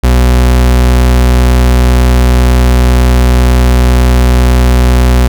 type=tone; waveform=40% pulse; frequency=62 Hz; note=B1; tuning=7 cents sharp; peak=-3 dBFS; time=0.03-5.28 s; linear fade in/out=10 ms; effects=none